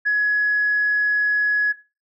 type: tone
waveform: sine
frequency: 1683 Hz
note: G#6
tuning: 23 cents sharp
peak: -15 dBFS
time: 0.05-1.73 s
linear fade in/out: 20 ms
effects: noise-tail reverb RT60 0.3 s tail -18 dB re dry + tanh soft clip ceiling -11 dBFS